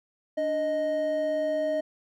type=tone pair together; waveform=triangle; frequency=293.7 / 622.3 Hz; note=D4 / D#5; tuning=0 / 0 cents; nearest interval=octave + minor second; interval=1300 cents; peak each=-32 / -23 dBFS; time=0.37-1.81 s; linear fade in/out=10 ms; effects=none